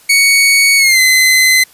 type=tone with pitch glide; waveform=sawtooth; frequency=2229 to 2044 Hz; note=C#7 to C7; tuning=+9 to -41 cents; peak=-3 dBFS; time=0.09-1.64 s; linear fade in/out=10 ms; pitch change=-150 cents; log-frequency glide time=0.77-1 s; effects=white hiss -44 dBFS RMS until 1.73 s + resampled to 32000 Hz